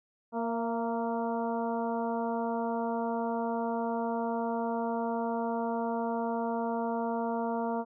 harmonic tone with a mistuned harmonic, 231.8 Hz, A#3, 10 cents flat, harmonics 1 / 2 / 3 / 4 / 5 / 6, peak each -33 / -35 / -35 / -36 / -44 / -47 dBFS, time 0.32-7.85 s, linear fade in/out 50 ms, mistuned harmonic 3, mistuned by -27 cents, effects none

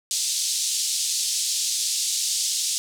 white band-pass noise, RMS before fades -25 dBFS, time 0.11-2.78 s, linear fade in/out 0 ms, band 3700 to 8500 Hz, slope 24 dB/octave, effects none

